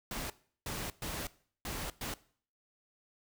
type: noise bursts at uneven times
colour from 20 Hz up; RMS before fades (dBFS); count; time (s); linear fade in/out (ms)
pink; -39; 5; 0.11-0.3 / 0.66-0.9 / 1.02-1.27 / 1.65-1.9 / 2.01-2.14; 2
effects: noise-tail reverb RT60 0.5 s tail -19 dB re dry